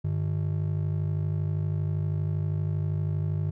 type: ring-modulated tone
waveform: triangle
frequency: 124.2 Hz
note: B2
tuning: 10 cents sharp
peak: -20 dBFS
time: 0.04-3.51 s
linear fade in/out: 10 ms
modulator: 26.3 Hz
effects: none